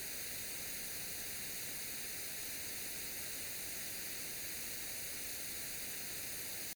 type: noise with comb filter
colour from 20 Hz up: white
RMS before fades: -43 dBFS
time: 0-6.73 s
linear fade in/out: 0 ms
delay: 0.46 ms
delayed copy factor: +0.7
effects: MP3 96 kbps